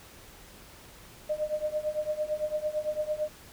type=tone with tremolo; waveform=sine; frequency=609 Hz; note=D#5; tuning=37 cents flat; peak=-24 dBFS; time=1.29-3.29 s; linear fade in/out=10 ms; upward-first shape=triangle; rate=8.9 Hz; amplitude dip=95%; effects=pink hiss -51 dBFS RMS until 3.52 s